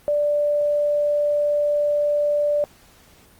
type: tone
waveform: sine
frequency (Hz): 587.3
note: D5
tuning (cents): 0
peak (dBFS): -17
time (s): 0.08-2.64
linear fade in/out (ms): 0
effects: pink hiss -52 dBFS RMS until 3.39 s + Opus 32 kbps

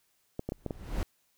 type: clicks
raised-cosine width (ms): 2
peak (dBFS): -20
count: 5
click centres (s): 0.394 / 0.49 / 0.521 / 0.663 / 0.708
type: noise with exponential growth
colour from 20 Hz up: brown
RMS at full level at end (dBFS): -27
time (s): 0.52-1.03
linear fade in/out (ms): 0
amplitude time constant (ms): 110
effects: white hiss -72 dBFS RMS until 1.37 s

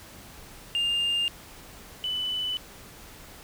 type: tone pair in turn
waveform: sine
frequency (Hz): 2807 / 2993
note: F7 / F#7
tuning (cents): +8 / +19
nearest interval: minor second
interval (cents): 111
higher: second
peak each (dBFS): -21 / -26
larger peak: first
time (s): 0.75-1.28 / 2.04-2.57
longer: neither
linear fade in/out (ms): 0
effects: tanh soft clip ceiling -22 dBFS + pink hiss -47 dBFS RMS until 3.43 s

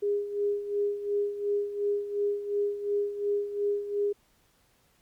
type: tone with tremolo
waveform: sine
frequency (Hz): 408.5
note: G#4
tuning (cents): -29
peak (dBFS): -23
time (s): 0.02-4.13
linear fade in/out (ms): 10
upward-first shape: sine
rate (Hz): 2.8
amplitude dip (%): 70
effects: pink hiss -66 dBFS RMS until 5.01 s + MP3 96 kbps

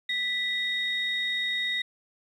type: tone pair together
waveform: sine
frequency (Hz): 1974 / 3731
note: B6 / A#7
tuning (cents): -1 / +1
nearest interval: major seventh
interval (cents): 1102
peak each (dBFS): -28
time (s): 0.09-1.82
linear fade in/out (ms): 5
effects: tanh soft clip ceiling -19 dBFS + 10-bit

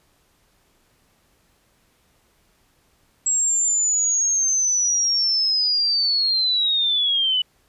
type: linear sweep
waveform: sine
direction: down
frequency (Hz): 7660 to 2960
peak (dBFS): -17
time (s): 3.26-7.42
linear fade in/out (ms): 5
effects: pink hiss -62 dBFS RMS until 7.68 s + resampled to 32000 Hz

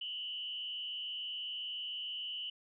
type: tone with frequency modulation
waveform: sine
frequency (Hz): 2967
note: F#7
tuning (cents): +4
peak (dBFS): -38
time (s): 0.01-2.5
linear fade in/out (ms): 5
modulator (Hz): 146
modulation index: 0.73
effects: none

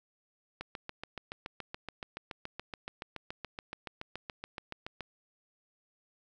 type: click train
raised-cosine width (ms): 0.3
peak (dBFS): -23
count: 32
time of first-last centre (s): 0.61-5.007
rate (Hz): 7.05
effects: none

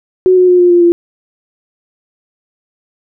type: tone with pitch steps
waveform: sine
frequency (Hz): 370 / 364.7 / 359.5 / 354.3 / 349.2 / 344.2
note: F#4 / F#4 / F#4 / F4 / F4 / F4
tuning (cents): 0 / -25 / -50 / +25 / 0 / -25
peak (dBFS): -4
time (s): 0.26-0.92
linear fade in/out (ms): 0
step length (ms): 110
effects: none

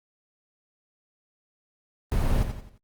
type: noise with echo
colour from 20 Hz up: brown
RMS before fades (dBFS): -23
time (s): 2.12-2.43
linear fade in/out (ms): 0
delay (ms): 87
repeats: 4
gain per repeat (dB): -8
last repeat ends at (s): 2.778
effects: Opus 24 kbps

